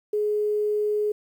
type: tone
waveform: sine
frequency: 420 Hz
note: G#4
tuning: 19 cents sharp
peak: -21 dBFS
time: 0.13-1.12 s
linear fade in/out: 5 ms
effects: 9-bit